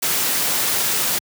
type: noise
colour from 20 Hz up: white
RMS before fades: -20 dBFS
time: 0.02-1.19 s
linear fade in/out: 10 ms
effects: high-pass 100 Hz 12 dB/octave